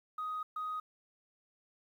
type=tone bursts at uneven times; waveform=sine; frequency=1251 Hz; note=D#6; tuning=9 cents sharp; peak=-34 dBFS; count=2; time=0.18-0.43 / 0.56-0.8 s; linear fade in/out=5 ms; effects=tanh soft clip ceiling -32 dBFS + 11-bit